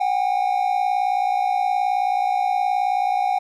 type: tone pair together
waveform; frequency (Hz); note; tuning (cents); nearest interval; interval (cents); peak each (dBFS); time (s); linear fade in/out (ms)
triangle; 741 / 799.9; F#5 / G5; +2 / +35; minor second; 133; -19; 0-3.39; 10
effects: none